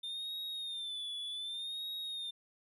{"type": "tone with vibrato", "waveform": "triangle", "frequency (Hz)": 3597, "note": "A7", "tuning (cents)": 37, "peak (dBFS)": -37, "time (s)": [0.03, 2.31], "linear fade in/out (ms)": 10, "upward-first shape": "sine", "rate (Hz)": 0.66, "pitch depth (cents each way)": 85, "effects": []}